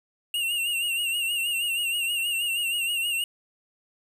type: tone with vibrato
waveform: square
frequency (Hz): 2794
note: F7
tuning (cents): 0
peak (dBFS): -25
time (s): 0.34-3.24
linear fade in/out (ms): 2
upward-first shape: sine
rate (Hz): 6.3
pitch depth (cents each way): 62
effects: 9-bit